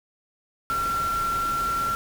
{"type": "tone in noise", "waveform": "sine", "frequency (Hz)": 1362, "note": "F6", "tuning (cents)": -44, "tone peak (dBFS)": -23, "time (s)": [0.7, 1.95], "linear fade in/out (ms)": 0, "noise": "pink", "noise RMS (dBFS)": -35, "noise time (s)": [0.7, 1.95], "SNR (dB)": 9, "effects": []}